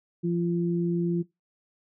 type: tone pair together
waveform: sine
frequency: 172.1 / 344.2 Hz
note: F3 / F4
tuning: -25 / -25 cents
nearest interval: octave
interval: 1200 cents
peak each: -25 / -28 dBFS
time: 0.23-1.23 s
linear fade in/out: 20 ms
effects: noise-tail reverb RT60 0.2 s tail -21 dB re dry